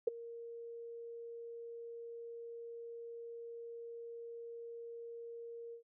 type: tone with ADSR envelope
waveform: sine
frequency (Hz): 466.2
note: A#4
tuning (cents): 0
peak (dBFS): -25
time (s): 0.07-5.83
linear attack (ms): 7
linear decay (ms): 13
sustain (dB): -20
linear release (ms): 100
effects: none